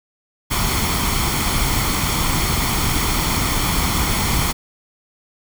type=noise with comb filter; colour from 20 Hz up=pink; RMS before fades=-19 dBFS; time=0.5-4.53 s; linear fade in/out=20 ms; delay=0.91 ms; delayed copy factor=+0.55; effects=none